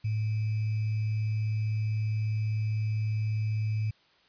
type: tone with sample-and-hold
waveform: sine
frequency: 108.1 Hz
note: A2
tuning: 30 cents flat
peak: -26 dBFS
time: 0.04-3.91 s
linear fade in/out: 10 ms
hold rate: 2450 Hz
effects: white hiss -63 dBFS RMS until 4.28 s + resampled to 11025 Hz

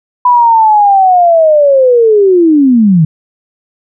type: linear sweep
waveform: sine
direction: down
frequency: 996 to 150 Hz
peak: -3 dBFS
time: 0.25-3.05 s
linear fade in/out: 5 ms
effects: none

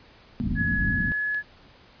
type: low-pass noise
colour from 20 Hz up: white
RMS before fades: -27 dBFS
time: 0.4-1.12 s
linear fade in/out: 0 ms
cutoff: 260 Hz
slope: 48 dB/octave
type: tone with pitch glide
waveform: sine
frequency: 1689 to 1699.8 Hz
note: G#6 to G#6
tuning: +29 to +40 cents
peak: -24 dBFS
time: 0.55-1.43 s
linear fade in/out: 50 ms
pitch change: +11 cents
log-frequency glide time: 0.86-1.17 s
type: click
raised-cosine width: 0.2 ms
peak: -25 dBFS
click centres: 1.346 s
effects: pink hiss -53 dBFS RMS until 2 s + resampled to 11025 Hz

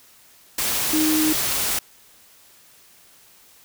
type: tone in noise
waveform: sine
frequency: 311.1 Hz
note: D#4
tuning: in tune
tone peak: -18 dBFS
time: 0.93-1.33 s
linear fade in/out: 5 ms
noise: white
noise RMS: -23 dBFS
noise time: 0.58-1.79 s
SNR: +2 dB
effects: white hiss -52 dBFS RMS until 3.64 s

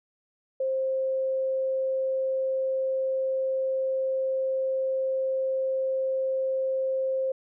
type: tone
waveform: sine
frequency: 528 Hz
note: C5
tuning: 16 cents sharp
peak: -24 dBFS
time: 0.6-7.32 s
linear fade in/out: 5 ms
effects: none

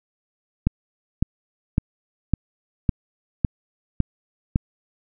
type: click train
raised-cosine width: 5 ms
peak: -5 dBFS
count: 8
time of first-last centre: 0.67-4.559 s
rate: 1.8 Hz
effects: none

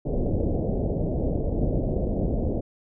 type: low-pass noise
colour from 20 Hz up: pink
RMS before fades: -25 dBFS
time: 0.05-2.61 s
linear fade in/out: 10 ms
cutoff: 640 Hz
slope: 48 dB/octave
effects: none

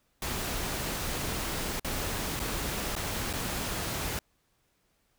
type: noise with dropouts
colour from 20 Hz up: pink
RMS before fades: -33 dBFS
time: 0.22-4.19 s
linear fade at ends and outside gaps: 2 ms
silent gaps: 1.797-1.846 / 2.394-2.399 / 2.954-2.963 / 3.33-3.335 s
effects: pink hiss -72 dBFS RMS until 5.18 s

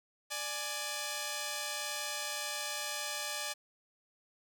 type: tone pair together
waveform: 5% pulse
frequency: 591 / 835.8 Hz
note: D5 / G#5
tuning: +11 / +11 cents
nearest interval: tritone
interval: 600 cents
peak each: -27 dBFS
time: 0.3-3.54 s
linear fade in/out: 20 ms
effects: none

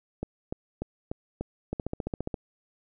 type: two click trains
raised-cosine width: 2 ms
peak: -18 / -17 dBFS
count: 5 / 10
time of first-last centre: 0.23-1.41 / 1.73-2.342 s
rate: 3.39 / 14.7 Hz
effects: none

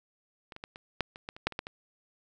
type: clicks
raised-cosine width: 0.3 ms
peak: -28 / -27 / -23 / -28 / -12 / -28 / -21 / -30 / -10 / -26 / -16 / -23 dBFS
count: 12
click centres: 0.522 / 0.564 / 0.639 / 0.759 / 1.007 / 1.159 / 1.289 / 1.365 / 1.47 / 1.523 / 1.591 / 1.669 s
effects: none

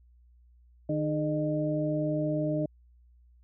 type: harmonic tone with a mistuned harmonic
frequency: 152.4 Hz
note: D#3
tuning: 36 cents flat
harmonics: 1 / 2 / 3 / 4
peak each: -31 / -30 / -41 / -31 dBFS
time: 0.89-2.66 s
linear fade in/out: 5 ms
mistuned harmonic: 3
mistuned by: -140 cents
effects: added 60 Hz sine -56 dBFS peak until 3.43 s

